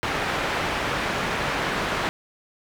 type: low-pass noise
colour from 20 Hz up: white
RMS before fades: -26 dBFS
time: 0.03-2.09 s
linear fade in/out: 0 ms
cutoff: 1900 Hz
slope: 12 dB/octave
effects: none